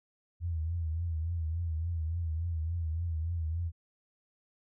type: tone with vibrato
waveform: sine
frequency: 82.41 Hz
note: E2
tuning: in tune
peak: -30 dBFS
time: 0.4-3.72 s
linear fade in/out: 50 ms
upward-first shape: triangle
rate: 3.5 Hz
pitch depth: 100 cents each way
effects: none